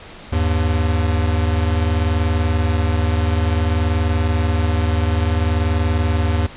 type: tone pair together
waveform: square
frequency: 79.63 / 100.2 Hz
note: D#2 / G2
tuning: +41 / +38 cents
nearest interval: major third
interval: 397 cents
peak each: -17 / -22 dBFS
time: 0.32-6.47 s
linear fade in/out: 10 ms
effects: pink hiss -38 dBFS RMS until 6.56 s + resampled to 8000 Hz